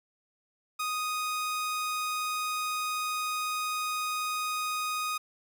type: tone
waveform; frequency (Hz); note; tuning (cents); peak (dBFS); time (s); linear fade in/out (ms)
sawtooth; 1244.5; D#6; 0; -26; 0.79-5.18; 10
effects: none